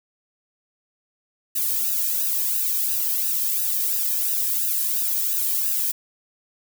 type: noise with flanger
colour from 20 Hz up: violet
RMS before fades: -23 dBFS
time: 1.55-5.92 s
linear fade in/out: 10 ms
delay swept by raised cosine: 0.9 to 1.46 ms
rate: 2.9 Hz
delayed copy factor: -0.9
effects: none